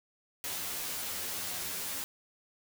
white noise with comb filter, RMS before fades -37 dBFS, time 0.44-2.04 s, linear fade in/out 0 ms, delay 11 ms, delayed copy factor +0.95, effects none

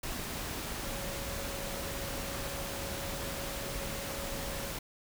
sine tone in noise, 554.4 Hz, C#5, in tune, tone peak -44 dBFS, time 0.83-4.71 s, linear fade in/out 5 ms, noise pink, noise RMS -38 dBFS, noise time 0.03-4.79 s, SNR -9 dB, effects none

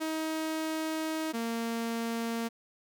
sawtooth tone pair in turn, 316.6 / 230.3 Hz, D#4 / A#3, +30 / -21 cents, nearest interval tritone, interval 551 cents, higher first, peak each -27 dBFS, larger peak neither, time 0-1.33 / 1.33-2.49 s, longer first, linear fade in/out 20 ms, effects none

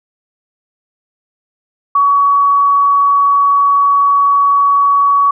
sine tone with vibrato, 1128 Hz, C#6, 30 cents sharp, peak -7 dBFS, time 1.95-5.31 s, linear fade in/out 5 ms, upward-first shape triangle, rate 20 Hz, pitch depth 10 cents each way, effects none

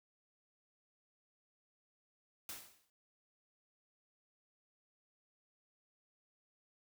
white noise with exponential decay, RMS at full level -43 dBFS, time 2.49-2.9 s, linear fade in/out 1 ms, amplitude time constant 89 ms, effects none

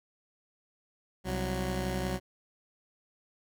15% pulse tone pair together, 65.41 / 185 Hz, C2 / F#3, 0 / 0 cents, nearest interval octave + tritone, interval 1800 cents, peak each -27 dBFS, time 1.24-2.2 s, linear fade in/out 50 ms, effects none

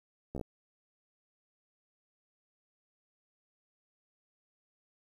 slowing click train, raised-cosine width 2 ms, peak -26 dBFS, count 5, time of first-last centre 0.35-0.412 s, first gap 14 ms, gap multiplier 1.07, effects 10-bit

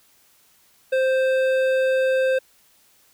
sine tone with hard clipping, 523.3 Hz, C5, in tune, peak -19 dBFS, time 0.92-2.39 s, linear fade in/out 10 ms, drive 11 dB, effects white hiss -58 dBFS RMS until 3.13 s

